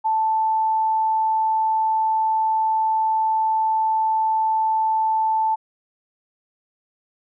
sine tone, 880 Hz, A5, in tune, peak -17 dBFS, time 0.04-5.56 s, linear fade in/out 20 ms, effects none

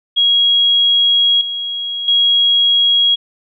sine tone with level steps, 3300 Hz, G#7, 12 cents flat, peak -9 / -19 / -9 dBFS, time 0.16-3.16 s, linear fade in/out 20 ms, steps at 1.41 / 2.08 s, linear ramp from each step 2 ms, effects none

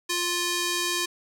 square tone with band-pass filter, 350.3 Hz, F4, 5 cents sharp, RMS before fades -27 dBFS, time 0.09-1.06 s, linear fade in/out 10 ms, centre 5700 Hz, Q 0.69, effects none

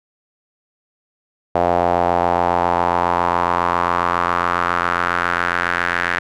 sawtooth tone with band-pass filter sweep, 87.31 Hz, F2, in tune, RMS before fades -18 dBFS, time 1.55-6.19 s, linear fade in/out 5 ms, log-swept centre 690 to 1700 Hz, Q 3.2, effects none

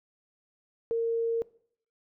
sine tone, 459.9 Hz, A#4, 23 cents flat, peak -25 dBFS, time 0.91-1.42 s, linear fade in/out 0 ms, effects noise-tail reverb RT60 0.6 s tail -21 dB re dry

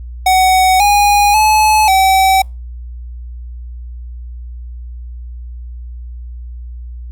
square tone with pitch steps, 749 / 820 / 859 / 766 Hz, F#5 / G#5 / A5 / G5, +21 / -22 / -42 / -40 cents, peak -8 dBFS, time 0.26-2.42 s, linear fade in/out 5 ms, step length 540 ms, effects added 60 Hz sine -25 dBFS peak until 7.11 s + Opus 48 kbps

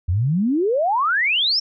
sine exponential sweep, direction up, 80.9 to 5580 Hz, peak -16 dBFS, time 0.08-1.6 s, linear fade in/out 10 ms, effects none

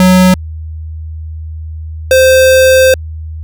square tone pair in turn, 184.3 / 521.3 Hz, F#3 / C5, -7 / -6 cents, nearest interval octave + tritone, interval 1801 cents, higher second, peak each -4 dBFS, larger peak neither, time 0-0.34 / 2.11-2.94 s, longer second, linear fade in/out 2 ms, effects added 79 Hz sine -20 dBFS peak until 3.43 s

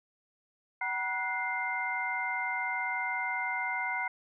sine tone cluster, 753 / 959 / 1469 / 2095 Hz, F#5 / A#5 / F#6 / C7, +30 / +49 / -13 / +2 cents, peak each -38 / -36 / -37 / -33 dBFS, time 0.81-4.08 s, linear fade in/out 5 ms, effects none

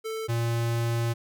square tone pair in turn, 442.4 / 116.7 Hz, A4 / A#2, +9 / +2 cents, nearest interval octave + major seventh, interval 2307 cents, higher first, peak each -31 / -25 dBFS, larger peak second, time 0.04-0.28 / 0.28-1.14 s, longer second, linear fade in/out 20 ms, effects none

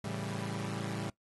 sawtooth chord, A dominant seventh, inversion none, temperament equal, 110 / 138.59 / 164.81 / 196 Hz, A2 / C#3 / E3 / G3, 0 / 0 / 0 / 0 cents, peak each -36 / -38 / -38 / -36 dBFS, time 0.04-1.1 s, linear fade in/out 5 ms, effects noise-tail reverb RT60 0.1 s tail -20 dB re dry + AAC 32 kbps

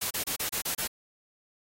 white noise bursts, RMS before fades -31 dBFS, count 7, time 0.01-0.876 s, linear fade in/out 10 ms, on 98 ms, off 30 ms, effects AAC 48 kbps

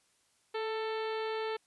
harmonic tone with a mistuned harmonic, 443.2 Hz, A4, 13 cents sharp, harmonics 1 / 2 / 3 / 4 / 5 / 6 / 7 / 8 / 9 / 10, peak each -34 / -40 / -44 / -46 / -48 / -50 / -51 / -52 / -53 / -54 dBFS, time 0.54-1.57 s, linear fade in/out 10 ms, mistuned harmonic 1, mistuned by -20 cents, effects white hiss -71 dBFS RMS until 1.66 s + resampled to 24000 Hz

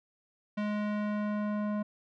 square tone with low-pass filter sweep, 209.1 Hz, G#3, 12 cents sharp, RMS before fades -32 dBFS, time 0.57-1.83 s, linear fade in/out 10 ms, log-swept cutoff 2600 to 1100 Hz, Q 0.98, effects none

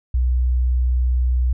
sine tone, 62.3 Hz, B1, 16 cents sharp, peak -14 dBFS, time 0.14-1.53 s, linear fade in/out 5 ms, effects tanh soft clip ceiling -10 dBFS

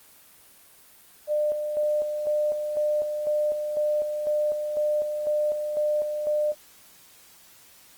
sine tone with tremolo, 600 Hz, D5, 37 cents sharp, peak -21 dBFS, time 1.27-6.55 s, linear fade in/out 50 ms, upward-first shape square, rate 2 Hz, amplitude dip 45%, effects white hiss -53 dBFS RMS until 7.97 s + Opus 24 kbps

